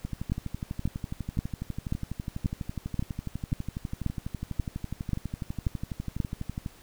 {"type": "two click trains", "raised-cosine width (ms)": 5, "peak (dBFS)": [-14, -20], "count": [12, 81], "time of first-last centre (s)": [[0.32, 6.202], [0.05, 6.662]], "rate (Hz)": [1.87, 12.1], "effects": ["pink hiss -54 dBFS RMS until 6.82 s"]}